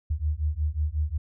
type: beating tone pair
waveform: sine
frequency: 73.4 / 78.9 Hz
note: D2 / D#2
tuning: 0 / +25 cents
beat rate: 5.5 Hz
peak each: -27 dBFS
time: 0.1-1.18 s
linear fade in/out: 10 ms
effects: none